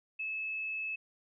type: tone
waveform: sine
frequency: 2600 Hz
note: E7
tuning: 24 cents flat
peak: -34 dBFS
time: 0.19-0.96 s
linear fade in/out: 10 ms
effects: none